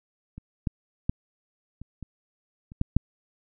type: clicks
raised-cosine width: 5 ms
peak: -27 / -13 / -11 / -27 / -25 / -30 / -11 / -6 dBFS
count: 8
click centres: 0.38 / 0.672 / 1.095 / 1.816 / 2.027 / 2.719 / 2.814 / 2.966 s
effects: none